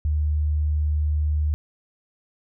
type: tone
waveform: sine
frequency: 75.4 Hz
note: D2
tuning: 46 cents sharp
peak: -19 dBFS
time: 0.05-1.54 s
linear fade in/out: 0 ms
effects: none